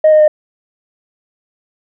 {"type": "tone with pitch steps", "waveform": "sine", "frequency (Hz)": [622.3, 615.9, 609.5], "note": ["D#5", "D#5", "D#5"], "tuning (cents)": [0, -18, -36], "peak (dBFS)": -3, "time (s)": [0.04, 0.28], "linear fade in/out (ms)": 5, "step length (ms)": 80, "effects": ["tanh soft clip ceiling -2 dBFS"]}